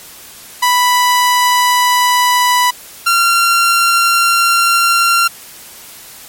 sawtooth tone pair in turn, 987.8 / 1375.8 Hz, B5 / F6, 0 / -26 cents, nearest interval tritone, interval 574 cents, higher second, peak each -5 dBFS, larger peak neither, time 0.62-2.71 / 3.06-5.28 s, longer second, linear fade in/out 10 ms, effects white hiss -35 dBFS RMS until 6.28 s + MP3 64 kbps

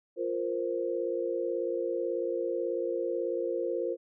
sine chord, F suspended fourth, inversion none, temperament just, 349.2 / 465.6 / 523.8 Hz, F4 / Bb4 / C5, 0 / -2 / +2 cents, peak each -33 dBFS, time 0.16-3.97 s, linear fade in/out 50 ms, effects none

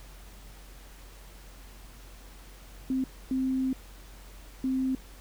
sine tone bursts at uneven times, 261.6 Hz, C4, in tune, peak -25 dBFS, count 3, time 2.9-3.04 / 3.31-3.73 / 4.64-4.95 s, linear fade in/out 2 ms, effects added 46 Hz sine -47 dBFS peak until 5.2 s + pink hiss -53 dBFS RMS until 5.2 s

